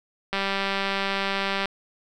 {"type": "click train", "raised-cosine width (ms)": 0.3, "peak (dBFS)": -10, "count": 261, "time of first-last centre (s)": [0.33, 1.657], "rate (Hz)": 196, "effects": []}